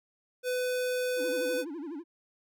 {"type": "tone", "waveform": "square", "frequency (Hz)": 501, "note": "B4", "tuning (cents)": 25, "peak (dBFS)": -29, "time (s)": [0.43, 1.65], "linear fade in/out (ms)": 50}
{"type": "tone with vibrato", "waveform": "triangle", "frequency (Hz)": 311.1, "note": "D#4", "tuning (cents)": 0, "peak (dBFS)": -34, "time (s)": [1.16, 2.04], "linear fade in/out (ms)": 50, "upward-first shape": "sine", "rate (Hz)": 12, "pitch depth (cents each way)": 210}
{"effects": []}